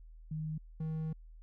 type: tone pair in turn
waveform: sine / triangle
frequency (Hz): 155.56 / 158.19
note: D#3 / D#3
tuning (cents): 0 / +29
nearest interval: unison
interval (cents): 29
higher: second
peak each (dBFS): -35 / -32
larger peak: second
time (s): 0.31-0.58 / 0.8-1.13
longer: second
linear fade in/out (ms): 5
effects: added 40 Hz sine -50 dBFS peak until 1.42 s